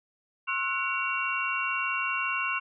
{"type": "tone cluster", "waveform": "sine", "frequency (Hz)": [1076, 1324, 1469, 2263, 2749], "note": ["C6", "E6", "F#6", "C#7", "F7"], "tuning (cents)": [48, 7, -13, 35, -28], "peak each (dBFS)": [-32, -38, -34, -36, -30], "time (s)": [0.47, 2.6], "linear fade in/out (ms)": 20, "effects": []}